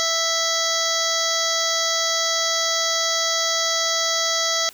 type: harmonic tone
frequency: 659.3 Hz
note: E5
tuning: in tune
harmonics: 1 / 2 / 3 / 5 / 6 / 7 / 8 / 9 / 10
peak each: -28 / -28 / -28 / -28 / -28 / -28 / -28 / -28 / -28 dBFS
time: 0-4.69 s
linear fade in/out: 0 ms
effects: white hiss -46 dBFS RMS until 4.73 s